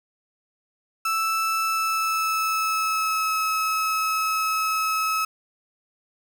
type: tone with pitch glide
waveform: 35% pulse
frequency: 1318.5 to 1290.6 Hz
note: E6 to E6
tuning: 0 to -37 cents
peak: -20 dBFS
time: 1.05-5.25 s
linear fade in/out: 5 ms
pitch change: -37 cents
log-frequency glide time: 1.62-3.35 s
effects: 8-bit